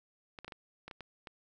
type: clicks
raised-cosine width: 0.3 ms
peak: -29 dBFS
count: 8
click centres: 0.388 / 0.446 / 0.48 / 0.522 / 0.88 / 0.912 / 1.007 / 1.272 s
effects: none